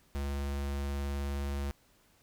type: tone with vibrato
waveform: square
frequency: 70.2 Hz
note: C#2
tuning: 22 cents sharp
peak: -33 dBFS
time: 0.15-1.71 s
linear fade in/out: 0 ms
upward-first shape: square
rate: 19 Hz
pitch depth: 8 cents each way
effects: pink hiss -66 dBFS RMS until 2.22 s